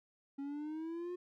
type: exponential sweep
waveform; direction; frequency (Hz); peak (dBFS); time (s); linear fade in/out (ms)
triangle; up; 274.8 to 361.3; -37; 0.38-1.16; 10
effects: none